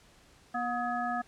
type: harmonic tone with a mistuned harmonic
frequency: 241.2 Hz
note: B3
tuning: 41 cents flat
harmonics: 1 / 3 / 5 / 7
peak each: -37 / -32 / -36 / -38 dBFS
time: 0.54-1.22 s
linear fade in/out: 10 ms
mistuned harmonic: 5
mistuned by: +78 cents
effects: pink hiss -60 dBFS RMS until 1.27 s + low-pass 9000 Hz 12 dB/octave